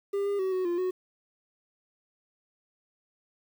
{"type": "tone with pitch steps", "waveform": "triangle", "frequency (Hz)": [399.5, 403.4, 378.4, 371, 347.2, 368], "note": ["G4", "G4", "F#4", "F#4", "F4", "F#4"], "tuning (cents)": [33, 50, 39, 5, -10, -9], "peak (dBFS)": -24, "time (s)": [0.13, 0.91], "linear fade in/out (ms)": 10, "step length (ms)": 130, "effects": ["9-bit"]}